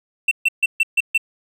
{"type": "tone bursts", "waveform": "triangle", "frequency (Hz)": 2694, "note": "E7", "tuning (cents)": 37, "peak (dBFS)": -11, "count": 6, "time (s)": [0.28, 1.178], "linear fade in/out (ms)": 5, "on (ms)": 33, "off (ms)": 140, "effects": []}